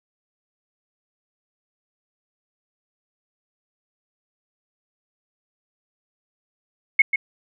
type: tone with echo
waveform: sine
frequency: 2180 Hz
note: C#7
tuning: 29 cents flat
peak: -9 dBFS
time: 6.99-7.02 s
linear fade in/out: 5 ms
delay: 140 ms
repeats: 1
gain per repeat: -8 dB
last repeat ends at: 7.16 s
effects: none